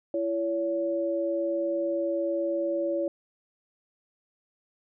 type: tone pair together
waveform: sine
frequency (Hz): 336 / 565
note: E4 / C#5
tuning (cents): +33 / +33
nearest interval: major sixth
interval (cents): 900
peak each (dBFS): -29 / -27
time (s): 0.14-3.08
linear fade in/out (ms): 2
effects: none